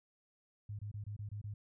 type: tone bursts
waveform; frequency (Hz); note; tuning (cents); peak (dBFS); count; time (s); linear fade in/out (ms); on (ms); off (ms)
sine; 103.83; G#2; 0; -40; 7; 0.69-1.54; 5; 100; 25
effects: none